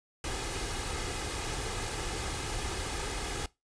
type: noise with comb filter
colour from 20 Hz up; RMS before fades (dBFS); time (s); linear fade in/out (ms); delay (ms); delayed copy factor
pink; -35; 0.24-3.46; 2; 2.4; +0.5
effects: noise-tail reverb RT60 0.2 s tail -20 dB re dry + resampled to 22050 Hz